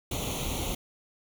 pink noise with comb filter, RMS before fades -32 dBFS, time 0.11-0.75 s, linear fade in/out 5 ms, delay 0.3 ms, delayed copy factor +0.85, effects none

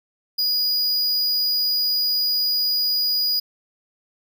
square tone, 4908 Hz, D#8, 25 cents flat, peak -19 dBFS, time 0.38-3.4 s, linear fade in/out 10 ms, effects none

